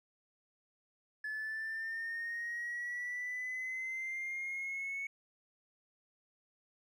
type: linear sweep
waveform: triangle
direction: up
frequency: 1720 to 2217 Hz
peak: -34 dBFS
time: 1.24-5.07 s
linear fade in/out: 5 ms
effects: tanh soft clip ceiling -33 dBFS